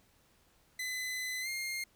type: tone with pitch glide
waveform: sawtooth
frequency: 2017 to 2123 Hz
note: B6 to C7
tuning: +36 to +25 cents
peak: -32 dBFS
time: 0.79-1.84 s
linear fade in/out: 5 ms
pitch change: +89 cents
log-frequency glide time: 1.41-1.48 s
effects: pink hiss -68 dBFS RMS until 1.95 s